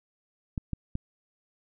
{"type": "clicks", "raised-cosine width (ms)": 5, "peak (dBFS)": -18, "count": 3, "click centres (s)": [0.578, 0.733, 0.954], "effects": []}